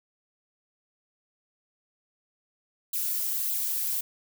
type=noise with flanger; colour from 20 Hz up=violet; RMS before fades=-29 dBFS; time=2.93-4.01 s; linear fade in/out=5 ms; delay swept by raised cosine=0.25 to 4.65 ms; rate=1.7 Hz; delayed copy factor=+0.75; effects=none